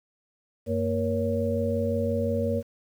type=tone cluster; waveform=sine; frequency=94.5 / 231.4 / 473.3 / 559 Hz; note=F#2 / A#3 / A#4 / C#5; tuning=+37 / -13 / +26 / +14 cents; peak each=-29 dBFS; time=0.66-2.63 s; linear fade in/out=50 ms; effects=9-bit